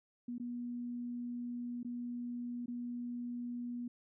sine tone with dropouts, 241.8 Hz, B3, 36 cents flat, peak -38 dBFS, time 0.28-3.88 s, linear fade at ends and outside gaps 5 ms, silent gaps 0.382-0.398 / 1.831-1.847 / 2.66-2.68 s, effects none

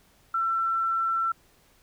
sine tone, 1344 Hz, E6, 33 cents sharp, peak -23 dBFS, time 0.34-1.32 s, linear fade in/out 5 ms, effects pink hiss -61 dBFS RMS until 1.82 s

